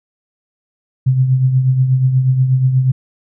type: tone with tremolo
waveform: sine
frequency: 130 Hz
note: C3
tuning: 11 cents flat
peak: -7 dBFS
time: 1.06-2.92 s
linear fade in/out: 10 ms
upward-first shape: triangle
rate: 8.3 Hz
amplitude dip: 60%
effects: none